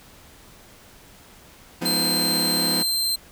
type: chord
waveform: sawtooth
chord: F half-diminished seventh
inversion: none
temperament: just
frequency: 174.61 / 209.5 / 251.4 / 314.3 Hz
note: F3 / Ab3 / Cb4 / Eb4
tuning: 0 / +15 / +31 / +18 cents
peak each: -25 / -30 / -26 / -27 dBFS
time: 1.81-2.83 s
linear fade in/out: 10 ms
type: tone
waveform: sawtooth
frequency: 4131 Hz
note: C8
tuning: 23 cents flat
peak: -18 dBFS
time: 1.85-3.16 s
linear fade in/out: 10 ms
effects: pink hiss -49 dBFS RMS until 3.31 s